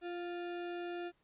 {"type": "tone with sample-and-hold", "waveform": "sine", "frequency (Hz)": 347.9, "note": "F4", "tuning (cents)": -7, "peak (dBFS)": -38, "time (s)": [0.01, 1.12], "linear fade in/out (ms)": 50, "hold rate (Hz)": 1050, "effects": ["pink hiss -75 dBFS RMS until 1.23 s", "resampled to 8000 Hz"]}